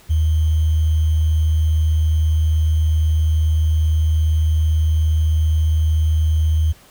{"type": "tone with sample-and-hold", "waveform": "sine", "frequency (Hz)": 78.8, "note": "D#2", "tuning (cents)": 23, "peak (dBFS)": -13, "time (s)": [0.09, 6.73], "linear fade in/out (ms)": 20, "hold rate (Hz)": 3150, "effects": ["pink hiss -48 dBFS RMS until 6.9 s"]}